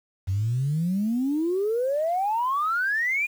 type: exponential sweep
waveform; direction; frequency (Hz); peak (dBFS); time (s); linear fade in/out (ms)
sine; up; 91 to 2467; -21; 0.27-3.27; 20
effects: tanh soft clip ceiling -17 dBFS + 8-bit